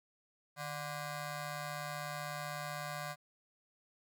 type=ring-modulated tone; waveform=15% pulse; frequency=440 Hz; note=A4; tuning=in tune; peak=-30 dBFS; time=0.56-3.16 s; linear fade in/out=50 ms; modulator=288 Hz; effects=none